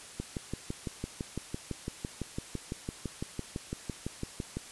click train, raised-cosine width 3 ms, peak -21 dBFS, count 27, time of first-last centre 0.2-4.57 s, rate 5.95 Hz, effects white hiss -48 dBFS RMS until 4.71 s + resampled to 24000 Hz

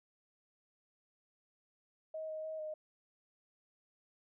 sine tone with pitch steps, 632 / 626 / 632 / 618 Hz, D#5 / D#5 / D#5 / D#5, +27 / +10 / +27 / -12 cents, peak -39 dBFS, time 2.14-2.74 s, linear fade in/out 5 ms, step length 150 ms, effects none

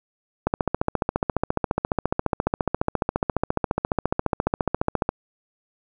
click train, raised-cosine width 1 ms, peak -6 dBFS, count 68, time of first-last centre 0.47-5.091 s, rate 14.5 Hz, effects none

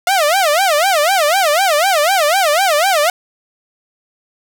sawtooth tone with vibrato, 681 Hz, F5, 44 cents flat, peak -7 dBFS, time 0.07-3.1 s, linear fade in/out 2 ms, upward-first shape sine, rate 4 Hz, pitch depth 270 cents each way, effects none

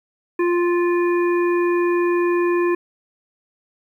harmonic tone, 349.2 Hz, F4, in tune, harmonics 1 / 3 / 5 / 7, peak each -16 / -26 / -30 / -33 dBFS, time 0.39-2.75 s, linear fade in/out 5 ms, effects 9-bit

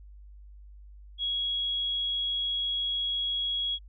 sine tone, 3322 Hz, G#7, in tune, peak -27 dBFS, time 1.18-3.79 s, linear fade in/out 50 ms, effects added 50 Hz sine -46 dBFS peak until 3.88 s

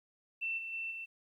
sine tone with level steps, 2682 Hz, E7, 29 cents sharp, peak -33 / -39 / -36 / -40 dBFS, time 0.41-1.06 s, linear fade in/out 20 ms, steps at 0.57 / 0.72 / 0.9 s, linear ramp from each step 20 ms, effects 12-bit

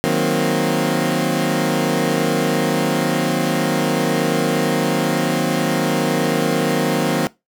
20% pulse chord, C half-diminished seventh, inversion first, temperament equal, 155.56 / 185 / 233.1 / 261.6 Hz, Eb3 / Gb3 / Bb3 / C4, 0 / 0 / 0 / 0 cents, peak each -17 dBFS, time 0.04-7.27 s, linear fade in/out 0 ms, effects noise-tail reverb RT60 0.2 s tail -20 dB re dry

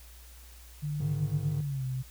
sine tone with pitch glide, 148.1 to 129.68 Hz, D3 to C3, +15 to -15 cents, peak -30 dBFS, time 0.82-2.03 s, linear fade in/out 20 ms, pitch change -230 cents, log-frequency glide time 1.59-1.85 s
triangle chord, Ab suspended fourth, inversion none, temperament equal, 103.83 / 138.59 / 155.56 Hz, Ab2 / Db3 / Eb3, 0 / 0 / 0 cents, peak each -33 dBFS, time 1-1.61 s, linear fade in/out 5 ms
effects added 60 Hz sine -49 dBFS peak until 2.1 s + white hiss -55 dBFS RMS until 2.1 s

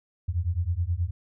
sine beating tone pair, 82.41 / 91.81 Hz, E2 / F#2, 0 / -13 cents, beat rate 9.4 Hz, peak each -27 dBFS, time 0.28-1.11 s, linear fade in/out 10 ms, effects none

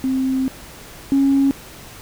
sine tone pair in turn, 262.7 / 274.6 Hz, C4 / C#4, +7 / -16 cents, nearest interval minor second, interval 77 cents, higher second, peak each -16 / -11 dBFS, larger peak second, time 0.04-0.48 / 1.12-1.51 s, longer first, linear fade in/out 0 ms, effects tanh soft clip ceiling -8 dBFS + pink hiss -39 dBFS RMS until 2.01 s

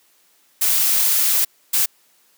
blue noise bursts at uneven times, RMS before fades -17 dBFS, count 2, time 0.61-1.45 / 1.73-1.86 s, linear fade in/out 10 ms, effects white hiss -58 dBFS RMS until 2.37 s + high-pass 200 Hz 12 dB/octave

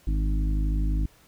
harmonic tone with a mistuned harmonic, 51.91 Hz, G#1, in tune, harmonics 1 / 2 / 3 / 4 / 5 / 6, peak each -22 / -38 / -34 / -43 / -37 / -38 dBFS, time 0.07-1.06 s, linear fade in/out 5 ms, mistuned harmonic 3, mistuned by +22 cents, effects pink hiss -58 dBFS RMS until 1.27 s

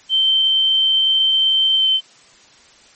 sine tone with pitch glide, 3111 to 3084 Hz, G7 to G7, -14 to -29 cents, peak -12 dBFS, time 0.09-2.01 s, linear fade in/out 50 ms, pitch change -15 cents, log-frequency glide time 1.77-1.87 s, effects white hiss -48 dBFS RMS until 2.95 s + MP3 32 kbps

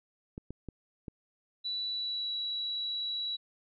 clicks, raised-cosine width 3 ms, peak -27 dBFS, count 4, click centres 0.379 / 0.506 / 0.687 / 1.082 s
sine tone with pitch glide, 3951 to 3912 Hz, B7 to B7, 0 to -17 cents, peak -32 dBFS, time 1.64-3.37 s, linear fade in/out 20 ms, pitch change -17 cents, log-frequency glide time 1.9-2.34 s
effects none

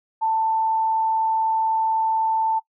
sine tone, 888 Hz, A5, 16 cents sharp, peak -18 dBFS, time 0.21-2.6 s, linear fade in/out 20 ms, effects noise-tail reverb RT60 0.1 s tail -19 dB re dry

